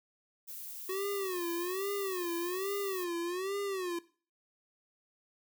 violet noise, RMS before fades -44 dBFS, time 0.47-3.05 s, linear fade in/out 20 ms
square tone with vibrato, 370 Hz, F#4, in tune, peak -34 dBFS, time 0.89-3.99 s, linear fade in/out 5 ms, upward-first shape sine, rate 1.2 Hz, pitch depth 150 cents each way
effects noise-tail reverb RT60 0.4 s tail -18 dB re dry

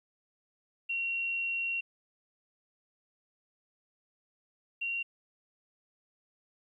sine tone pair in turn, 2741 / 2754 Hz, F7 / F7, -33 / -25 cents, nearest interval unison, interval 8 cents, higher second, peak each -30 / -31 dBFS, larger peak first, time 0.89-1.81 / 4.81-5.03 s, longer first, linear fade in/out 10 ms, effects 12-bit

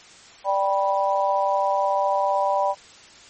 sine chord, G major, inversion second, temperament just, 588 / 784 / 980 Hz, D5 / G5 / B5, +2 / 0 / -14 cents, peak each -23 dBFS, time 0.44-2.75 s, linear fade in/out 50 ms, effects white hiss -47 dBFS RMS until 3.29 s + MP3 32 kbps

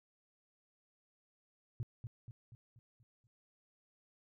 sine tone with echo, 117.7 Hz, A#2, 17 cents sharp, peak -34 dBFS, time 1.8-1.83 s, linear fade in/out 0 ms, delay 240 ms, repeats 6, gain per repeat -6 dB, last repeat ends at 3.27 s, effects tanh soft clip ceiling -33 dBFS

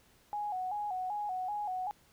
sine tone with vibrato, 784 Hz, G5, in tune, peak -33 dBFS, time 0.33-1.91 s, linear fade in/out 0 ms, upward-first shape square, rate 2.6 Hz, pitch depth 100 cents each way, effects pink hiss -65 dBFS RMS until 2.12 s

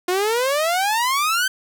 sawtooth exponential sweep, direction up, 351.4 to 1568 Hz, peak -14 dBFS, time 0.08-1.48 s, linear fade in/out 5 ms, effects 9-bit

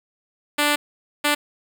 5% pulse tone bursts at uneven times, 293.7 Hz, D4, in tune, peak -6 dBFS, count 2, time 0.58-0.76 / 1.24-1.35 s, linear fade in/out 10 ms, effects none

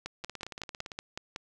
two click trains, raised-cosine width 0.2 ms, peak -23 / -19 dBFS, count 13 / 8, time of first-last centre 0.24-0.918 / 0.06-1.361 s, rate 17.7 / 5.38 Hz, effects none

